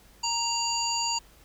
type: harmonic tone with a mistuned harmonic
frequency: 932.3 Hz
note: A#5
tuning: in tune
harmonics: 1 / 3 / 5 / 7 / 8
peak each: -30 / -35 / -30 / -31 / -42 dBFS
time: 0.23-1.19 s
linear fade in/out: 10 ms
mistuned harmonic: 7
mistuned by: +80 cents
effects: added 50 Hz sine -57 dBFS peak until 1.44 s + pink hiss -57 dBFS RMS until 1.44 s